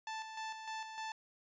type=tone with tremolo; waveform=sawtooth; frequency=880 Hz; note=A5; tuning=in tune; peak=-36 dBFS; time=0.07-1.12 s; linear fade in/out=2 ms; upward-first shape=square; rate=3.3 Hz; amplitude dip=50%; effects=resampled to 16000 Hz